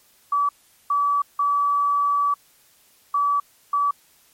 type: tone bursts at uneven times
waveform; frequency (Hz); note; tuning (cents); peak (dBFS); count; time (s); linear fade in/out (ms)
sine; 1148; D6; -40; -17; 5; 0.32-0.49 / 0.9-1.22 / 1.39-2.34 / 3.14-3.4 / 3.73-3.91; 5
effects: white hiss -57 dBFS RMS until 4.33 s + MP3 64 kbps